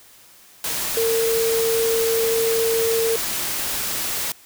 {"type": "tone in noise", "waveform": "sine", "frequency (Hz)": 454.7, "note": "A#4", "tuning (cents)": -43, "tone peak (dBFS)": -18, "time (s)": [0.97, 3.16], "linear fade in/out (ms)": 2, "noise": "white", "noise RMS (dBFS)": -25, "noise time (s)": [0.64, 4.32], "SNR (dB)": 4, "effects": ["white hiss -49 dBFS RMS until 4.45 s"]}